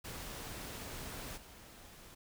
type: noise with level steps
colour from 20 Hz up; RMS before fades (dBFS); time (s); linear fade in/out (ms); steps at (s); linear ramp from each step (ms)
pink; -45 / -55; 0.04-2.15; 10; 1.36; 20
effects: none